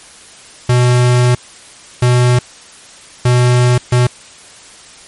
square tone bursts at uneven times, 123.47 Hz, B2, in tune, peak -8 dBFS, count 4, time 0.69-1.35 / 2.02-2.39 / 3.25-3.78 / 3.92-4.07 s, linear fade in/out 5 ms, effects white hiss -38 dBFS RMS until 5.07 s + MP3 48 kbps

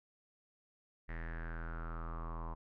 square tone with low-pass filter sweep, 41.2 Hz, E1, in tune, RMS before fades -42 dBFS, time 1.08-2.55 s, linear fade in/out 20 ms, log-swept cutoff 1900 to 1000 Hz, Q 7.5, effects none

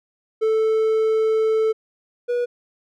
triangle tone pair in turn, 440 / 484.9 Hz, A4 / B4, 0 / -32 cents, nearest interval major second, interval 168 cents, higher second, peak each -14 / -17 dBFS, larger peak first, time 0.41-1.73 / 2.28-2.46 s, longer first, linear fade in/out 20 ms, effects none

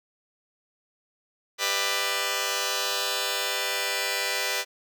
5% pulse chord, E minor seventh, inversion first, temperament just, 395.6 / 494.4 / 593.3 / 659.3 Hz, G4 / B4 / D5 / E5, +16 / +2 / +18 / 0 cents, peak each -21 / -18 / -19 / -23 dBFS, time 1.58-4.65 s, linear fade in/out 50 ms, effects none

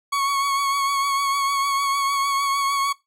40% pulse tone with vibrato, 1111 Hz, C#6, 4 cents sharp, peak -19 dBFS, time 0.12-2.93 s, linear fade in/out 10 ms, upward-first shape triangle, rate 6.6 Hz, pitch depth 33 cents each way, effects noise-tail reverb RT60 0.2 s tail -20 dB re dry + low-pass 12000 Hz 12 dB/octave

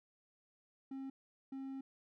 triangle tone bursts at uneven times, 268.6 Hz, C4, 46 cents sharp, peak -40 dBFS, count 2, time 0.91-1.1 / 1.52-1.81 s, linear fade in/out 5 ms, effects none

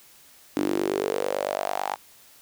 sawtooth tone with high-pass filter sweep, 49 Hz, G1, in tune, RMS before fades -27 dBFS, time 0.56-1.96 s, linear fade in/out 10 ms, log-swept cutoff 290 to 850 Hz, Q 5.5, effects white hiss -53 dBFS RMS until 2.41 s

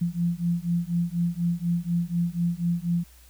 sine beating tone pair, 170 / 174.1 Hz, F3 / F3, -46 / -5 cents, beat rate 4.1 Hz, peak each -26 dBFS, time 0.01-3.04 s, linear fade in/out 10 ms, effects added 60 Hz sine -51 dBFS peak until 3.29 s + white hiss -56 dBFS RMS until 3.29 s

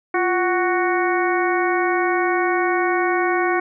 harmonic tone with a mistuned harmonic, 370 Hz, F#4, in tune, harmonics 1 / 2 / 3 / 4 / 5 / 6, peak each -20 / -23 / -25 / -26 / -27 / -28 dBFS, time 0.14-3.6 s, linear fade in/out 5 ms, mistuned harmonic 1, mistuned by -95 cents, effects none

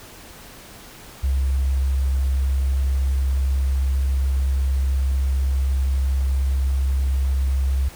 sine tone with sample-and-hold, 67 Hz, C2, 42 cents sharp, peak -17 dBFS, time 1.23-7.89 s, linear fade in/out 10 ms, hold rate 8820 Hz, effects pink hiss -42 dBFS RMS until 7.95 s

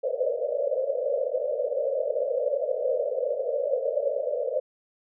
pink band-pass noise, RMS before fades -27 dBFS, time 0.03-4.6 s, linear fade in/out 10 ms, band 480 to 610 Hz, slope 96 dB/octave, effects none

